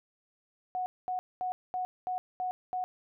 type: tone bursts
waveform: sine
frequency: 735 Hz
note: F#5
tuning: 12 cents flat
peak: -30 dBFS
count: 7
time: 0.75-2.84 s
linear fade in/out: 0 ms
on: 110 ms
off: 220 ms
effects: none